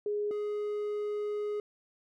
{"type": "tone pair in turn", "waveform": ["sine", "triangle"], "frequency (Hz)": [415.3, 417.1], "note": ["G#4", "G#4"], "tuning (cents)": [0, 7], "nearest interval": "unison", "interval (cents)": 7, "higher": "second", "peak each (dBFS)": [-29, -29], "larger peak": "neither", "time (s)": [[0.06, 0.31], [0.31, 1.6]], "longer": "second", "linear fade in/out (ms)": 2, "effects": []}